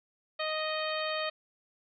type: harmonic tone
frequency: 622.3 Hz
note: D#5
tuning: in tune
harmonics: 1 / 2 / 3 / 4 / 5 / 6 / 7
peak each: -34 / -37 / -39 / -40 / -41 / -42 / -42 dBFS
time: 0.39-1.3 s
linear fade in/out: 10 ms
effects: none